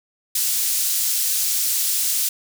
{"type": "high-pass noise", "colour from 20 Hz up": "pink", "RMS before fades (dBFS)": -21, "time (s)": [0.35, 2.29], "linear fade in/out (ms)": 5, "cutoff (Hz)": 6400, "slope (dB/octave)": 12, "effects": []}